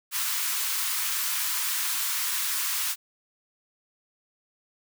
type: high-pass noise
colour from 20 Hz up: white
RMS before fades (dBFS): -28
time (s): 0.11-2.96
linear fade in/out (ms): 50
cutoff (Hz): 950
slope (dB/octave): 48
effects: none